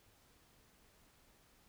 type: silence
effects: pink hiss -68 dBFS RMS until 1.68 s